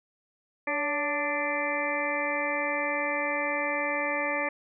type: harmonic tone with a mistuned harmonic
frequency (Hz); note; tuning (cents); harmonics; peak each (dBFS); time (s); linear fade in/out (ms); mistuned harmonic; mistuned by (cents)
293.7; D4; 0; 1 / 2 / 3 / 4 / 6 / 7 / 8; -37 / -32 / -35 / -36 / -34 / -33 / -34; 0.67-4.49; 5; 2; -51
effects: none